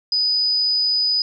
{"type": "tone", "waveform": "sine", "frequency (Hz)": 4978, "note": "D#8", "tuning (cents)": 0, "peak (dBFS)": -16, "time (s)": [0.12, 1.22], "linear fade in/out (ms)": 2, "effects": []}